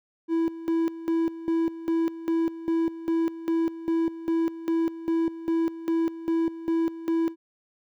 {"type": "tone with tremolo", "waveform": "triangle", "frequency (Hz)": 329.6, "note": "E4", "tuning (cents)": 0, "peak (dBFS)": -19, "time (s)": [0.28, 7.36], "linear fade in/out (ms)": 50, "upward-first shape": "square", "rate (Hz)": 2.5, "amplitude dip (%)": 80, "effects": []}